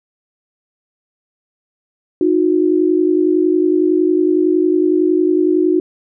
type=tone pair together; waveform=sine; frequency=311.1 / 362 Hz; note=D#4 / F#4; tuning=0 / -38 cents; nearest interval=minor third; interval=262 cents; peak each=-14 / -13 dBFS; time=2.21-5.8 s; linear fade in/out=2 ms; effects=none